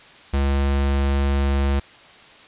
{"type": "tone", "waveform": "square", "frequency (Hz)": 69.3, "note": "C#2", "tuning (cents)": 0, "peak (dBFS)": -18, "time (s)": [0.33, 1.8], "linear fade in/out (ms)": 10, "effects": ["white hiss -46 dBFS RMS until 2.47 s", "resampled to 8000 Hz"]}